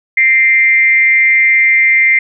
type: tone with frequency modulation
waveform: sine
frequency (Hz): 2093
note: C7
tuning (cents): 0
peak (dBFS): -6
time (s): 0.17-2.19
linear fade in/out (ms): 5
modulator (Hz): 255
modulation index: 0.42
effects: none